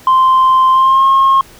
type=tone with pitch glide; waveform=sine; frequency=1043 to 1077.3 Hz; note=C6 to C#6; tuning=-6 to -50 cents; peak=-4 dBFS; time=0.07-1.41 s; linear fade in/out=2 ms; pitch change=+56 cents; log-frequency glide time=0.71-1.06 s; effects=tanh soft clip ceiling -4 dBFS + pink hiss -40 dBFS RMS until 1.59 s